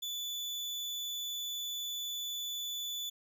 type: tone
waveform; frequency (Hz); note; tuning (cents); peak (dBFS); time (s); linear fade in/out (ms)
35% pulse; 3476; A7; -22; -34; 0.02-3.1; 10
effects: none